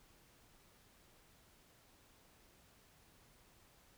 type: silence
effects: pink hiss -67 dBFS RMS until 3.97 s